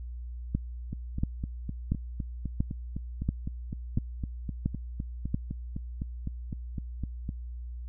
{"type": "two click trains", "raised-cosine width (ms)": 5, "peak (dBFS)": [-14, -21], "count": [8, 26], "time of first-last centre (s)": [[0.55, 5.345], [0.93, 7.291]], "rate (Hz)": [1.46, 3.93], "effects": ["added 60 Hz sine -36 dBFS peak until 7.88 s"]}